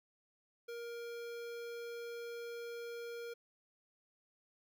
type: tone with notch filter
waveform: square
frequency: 470 Hz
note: A#4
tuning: 14 cents sharp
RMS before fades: -45 dBFS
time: 0.68-3.34 s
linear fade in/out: 10 ms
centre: 8500 Hz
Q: 1.4
effects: none